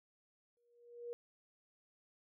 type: tone with exponential growth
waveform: sine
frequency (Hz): 476.4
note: A#4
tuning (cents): +38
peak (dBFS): -39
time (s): 0.57-1.13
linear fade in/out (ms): 0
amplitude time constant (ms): 120
effects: none